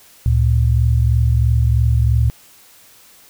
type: tone pair together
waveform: sine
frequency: 71.4 / 114.44 Hz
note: D2 / A#2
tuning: -48 / -31 cents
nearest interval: minor sixth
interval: 817 cents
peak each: -14 dBFS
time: 0.26-2.3 s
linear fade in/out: 0 ms
effects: white hiss -47 dBFS RMS until 3.29 s